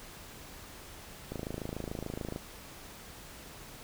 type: click train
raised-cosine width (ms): 2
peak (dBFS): -23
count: 29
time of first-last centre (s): 1.32-2.361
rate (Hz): 26.9
effects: pink hiss -49 dBFS RMS until 3.83 s